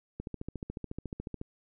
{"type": "click train", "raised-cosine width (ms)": 3, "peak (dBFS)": -24, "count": 18, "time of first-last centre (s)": [0.2, 1.414], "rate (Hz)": 14, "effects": []}